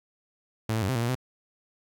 sawtooth tone with pitch steps, 110.5 / 111.9 / 95.6 / 130.5 / 116 / 118.8 / 128.1 Hz, A2 / A2 / G2 / C3 / A#2 / A#2 / C3, +8 / +30 / -43 / -4 / -8 / +33 / -36 cents, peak -21 dBFS, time 0.69-1.152 s, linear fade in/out 5 ms, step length 66 ms, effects 10-bit

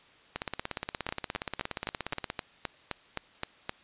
two click trains, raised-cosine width 0.3 ms, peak -15 / -16 dBFS, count 11 / 34, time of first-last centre 1.09-3.694 / 0.36-2.301 s, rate 3.84 / 17 Hz, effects white hiss -58 dBFS RMS until 3.83 s + resampled to 8000 Hz

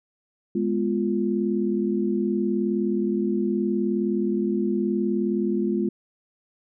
sine chord, F diminished, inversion first, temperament equal, 207.7 / 246.9 / 349.2 Hz, Ab3 / Cb4 / F4, 0 / 0 / 0 cents, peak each -24 / -28 / -25 dBFS, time 0.55-5.89 s, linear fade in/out 5 ms, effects none

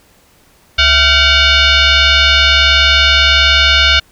sine tone with frequency modulation, 659.3 Hz, E5, in tune, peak -6 dBFS, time 0.78-4 s, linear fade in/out 10 ms, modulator 730 Hz, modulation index 5.2, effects pink hiss -49 dBFS RMS until 4.11 s

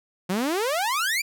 sawtooth exponential sweep, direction up, 173.7 to 2431 Hz, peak -19 dBFS, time 0.29-1.22 s, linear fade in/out 10 ms, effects none

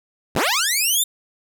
10% pulse linear sweep, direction up, 38.89 to 3662 Hz, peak -9 dBFS, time 0.35-1.04 s, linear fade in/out 10 ms, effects none

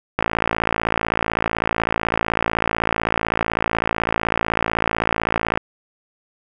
click train, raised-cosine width 0.5 ms, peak -3 dBFS, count 302, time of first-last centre 0.19-5.575 s, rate 55.9 Hz, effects none

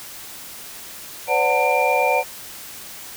sine tone cluster, 508 / 576 / 740 / 902 / 2378 Hz, B4 / D5 / F#5 / A5 / D7, +49 / -34 / 0 / +43 / +21 cents, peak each -22 dBFS, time 1.27-2.24 s, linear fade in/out 50 ms, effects white hiss -37 dBFS RMS until 3.16 s

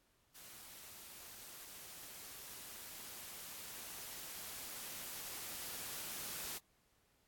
white noise with level ramp, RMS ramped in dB -55 to -44 dBFS, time 0.34-6.59 s, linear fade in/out 20 ms, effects pink hiss -75 dBFS RMS until 7.27 s + AAC 64 kbps

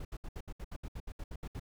brown noise bursts, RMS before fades -41 dBFS, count 14, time 0-1.597 s, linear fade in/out 5 ms, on 50 ms, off 69 ms, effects none

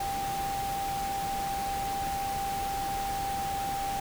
sine tone in noise, 790 Hz, G5, 13 cents sharp, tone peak -30 dBFS, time 0-4 s, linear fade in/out 5 ms, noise pink, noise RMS -38 dBFS, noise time 0-4 s, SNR +5 dB, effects none

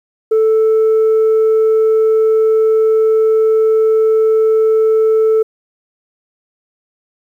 sine tone, 440 Hz, A4, in tune, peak -6 dBFS, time 0.31-5.43 s, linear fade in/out 10 ms, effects tanh soft clip ceiling -7 dBFS + 8-bit

